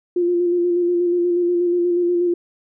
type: tone with vibrato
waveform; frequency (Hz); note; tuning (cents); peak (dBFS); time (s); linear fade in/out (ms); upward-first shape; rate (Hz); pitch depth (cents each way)
sine; 350.3; F4; +5; -15; 0.16-2.34; 5; square; 8.3; 21
effects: none